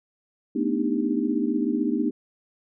sine tone cluster, 220.2 / 247 / 295.3 / 311.1 / 397 Hz, A3 / B3 / D4 / D#4 / G4, +2 / 0 / +10 / 0 / +22 cents, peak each -29 / -26 / -28 / -27 / -32 dBFS, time 0.55-2.11 s, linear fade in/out 10 ms, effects none

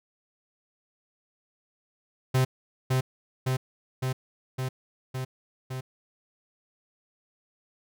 45% pulse tone with echo, 129.6 Hz, C3, 16 cents flat, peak -20 dBFS, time 2.34-2.45 s, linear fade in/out 10 ms, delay 560 ms, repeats 6, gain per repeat -2 dB, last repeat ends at 5.81 s, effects none

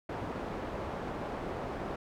white low-pass noise, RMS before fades -38 dBFS, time 0.09-1.96 s, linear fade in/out 5 ms, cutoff 750 Hz, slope 12 dB/octave, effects none

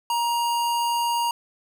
square tone, 943 Hz, A#5, 20 cents sharp, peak -22 dBFS, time 0.1-1.31 s, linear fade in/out 2 ms, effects none

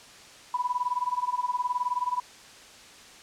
sine tone with tremolo, 987.8 Hz, B5, in tune, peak -22 dBFS, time 0.54-2.2 s, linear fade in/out 2 ms, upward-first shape sine, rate 19 Hz, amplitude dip 90%, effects white hiss -49 dBFS RMS until 3.22 s + low-pass 7000 Hz 12 dB/octave

